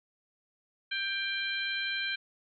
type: harmonic tone with a mistuned harmonic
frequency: 789 Hz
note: G5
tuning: 11 cents sharp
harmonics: 2 / 3 / 4 / 5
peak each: -34 / -36 / -37 / -38 dBFS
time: 0.91-2.16 s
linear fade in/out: 10 ms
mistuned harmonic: 5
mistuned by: +40 cents
effects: none